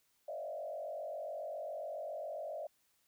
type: tone with frequency modulation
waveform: sine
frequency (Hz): 622.3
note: D#5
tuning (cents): 0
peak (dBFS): -39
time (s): 0.28-2.67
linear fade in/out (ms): 5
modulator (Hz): 47.3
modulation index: 1.4
effects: white hiss -75 dBFS RMS until 3.07 s